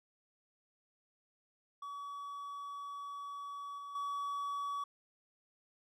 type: tone with level steps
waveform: triangle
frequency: 1136 Hz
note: C#6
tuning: 42 cents sharp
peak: -40 / -42 / -34 dBFS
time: 1.82-4.84 s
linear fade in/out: 5 ms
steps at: 3.78 / 3.95 s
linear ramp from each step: 5 ms
effects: none